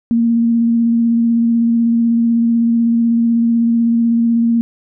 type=tone with vibrato; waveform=sine; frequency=232.2 Hz; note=A#3; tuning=7 cents flat; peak=-10 dBFS; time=0.11-4.61 s; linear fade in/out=0 ms; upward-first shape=square; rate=16 Hz; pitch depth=12 cents each way; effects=none